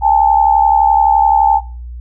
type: tone pair together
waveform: sine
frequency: 808.3 / 880 Hz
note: G#5 / A5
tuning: -47 / 0 cents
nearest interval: minor second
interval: 147 cents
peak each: -10 dBFS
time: 0.01-1.61 s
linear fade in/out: 50 ms
effects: noise-tail reverb RT60 0.4 s tail -22 dB re dry + added 60 Hz sine -25 dBFS peak until 2 s